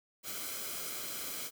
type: noise with comb filter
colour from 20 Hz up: white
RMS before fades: -40 dBFS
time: 0.23-1.51 s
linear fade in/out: 50 ms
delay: 1.1 ms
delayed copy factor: -0.6
effects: none